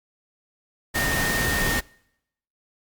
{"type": "tone in noise", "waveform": "sine", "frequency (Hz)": 1838, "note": "A#6", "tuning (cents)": -25, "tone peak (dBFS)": -25, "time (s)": [0.94, 1.81], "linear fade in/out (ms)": 20, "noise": "pink", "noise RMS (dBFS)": -25, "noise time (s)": [0.94, 1.81], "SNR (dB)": -3, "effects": ["noise-tail reverb RT60 0.8 s tail -25 dB re dry", "Opus 48 kbps"]}